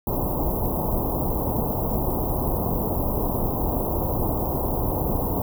pink band-stop noise, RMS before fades -24 dBFS, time 0.07-5.42 s, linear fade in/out 2 ms, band 1000 to 13000 Hz, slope 48 dB/octave, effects none

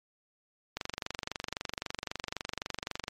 click train, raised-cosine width 0.2 ms, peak -16 dBFS, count 56, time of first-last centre 0.77-3.081 s, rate 23.8 Hz, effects MP3 64 kbps

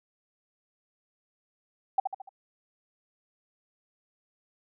sine tone with echo, 773 Hz, G5, 24 cents flat, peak -19 dBFS, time 1.98-2 s, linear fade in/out 5 ms, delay 73 ms, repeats 4, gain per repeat -6 dB, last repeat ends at 2.292 s, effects none

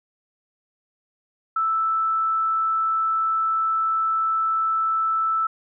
sine tone, 1318.5 Hz, E6, in tune, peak -19 dBFS, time 1.56-5.47 s, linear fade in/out 5 ms, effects none

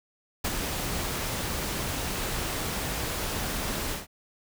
pink noise with ADSR envelope, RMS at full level -27 dBFS, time 0.44-4.07 s, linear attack 9 ms, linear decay 40 ms, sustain -4 dB, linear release 150 ms, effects none

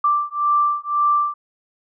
sine beating tone pair, 1174.7 / 1176.6 Hz, D6 / D6, 0 / +3 cents, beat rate 1.9 Hz, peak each -19 dBFS, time 0.04-1.34 s, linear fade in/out 5 ms, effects none

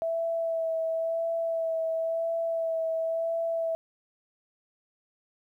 sine tone with vibrato, 657 Hz, E5, 6 cents flat, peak -26 dBFS, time 0.02-3.75 s, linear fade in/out 0 ms, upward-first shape sine, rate 0.96 Hz, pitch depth 19 cents each way, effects 11-bit

